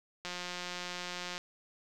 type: click train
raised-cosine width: 0.2 ms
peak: -22 dBFS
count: 202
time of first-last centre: 0.25-1.379 s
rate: 178 Hz
effects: none